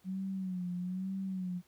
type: tone with vibrato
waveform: sine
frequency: 185 Hz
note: F#3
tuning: in tune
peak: -34 dBFS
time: 0.04-1.62 s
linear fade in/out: 50 ms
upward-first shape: sine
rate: 1.1 Hz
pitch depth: 71 cents each way
effects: pink hiss -68 dBFS RMS until 1.67 s + high-pass 60 Hz 12 dB/octave